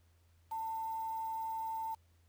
sine tone with quantisation, 894 Hz, A5, 27 cents sharp, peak -36 dBFS, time 0.51-1.95 s, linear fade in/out 10 ms, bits 9, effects added 84 Hz sine -65 dBFS peak until 2.28 s + pink hiss -75 dBFS RMS until 2.28 s

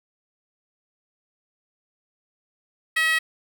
10% pulse tone with high-pass filter, 641 Hz, E5, 49 cents flat, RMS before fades -21 dBFS, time 2.96-3.19 s, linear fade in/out 10 ms, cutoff 1800 Hz, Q 4.1, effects none

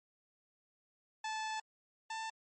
sawtooth tone pair in turn, 872 / 888.8 Hz, A5 / A5, -16 / +17 cents, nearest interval unison, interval 33 cents, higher second, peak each -33 / -35 dBFS, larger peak first, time 1.24-1.6 / 2.1-2.3 s, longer first, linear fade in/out 5 ms, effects MP3 32 kbps

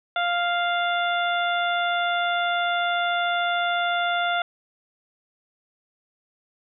harmonic tone, 698.5 Hz, F5, in tune, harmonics 1 / 2 / 3 / 4 / 5, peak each -24 / -25 / -33 / -36 / -31 dBFS, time 0.16-4.42 s, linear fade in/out 2 ms, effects none

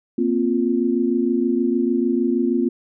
sine chord, Bb suspended second, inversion none, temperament equal with one note detuned, 235.1 / 261.6 / 349.2 Hz, Bb3 / C4 / F4, +15 / 0 / 0 cents, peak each -21 dBFS, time 0.18-2.69 s, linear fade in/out 5 ms, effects none

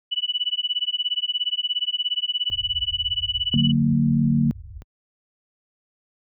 sine tone with tremolo, 2960 Hz, F#7, in tune, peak -18 dBFS, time 0.11-3.72 s, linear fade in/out 20 ms, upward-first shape sine, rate 17 Hz, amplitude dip 100%
pink low-pass noise, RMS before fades -34 dBFS, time 2.5-4.82 s, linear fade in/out 0 ms, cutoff 100 Hz, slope 48 dB/octave
sine chord, D augmented, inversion none, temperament just, 146.83 / 183.54 / 229.4 Hz, D3 / F#3 / A#3, 0 / -14 / -28 cents, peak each -20 / -25 / -19 dBFS, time 3.54-4.51 s, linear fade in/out 0 ms
effects high-pass 60 Hz 12 dB/octave

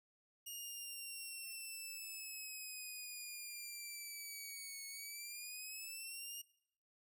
10% pulse linear two-way sweep, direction down then up, 2852 to 2200 to 2852 Hz, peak -38 dBFS, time 0.46-6.42 s, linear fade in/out 10 ms, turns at 4.87 s, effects noise-tail reverb RT60 0.7 s tail -21 dB re dry

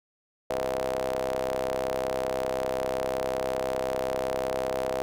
sawtooth ring-modulated tone, 65.41 Hz, C2, in tune, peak -20 dBFS, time 0.5-5.02 s, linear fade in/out 0 ms, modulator 571 Hz, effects none

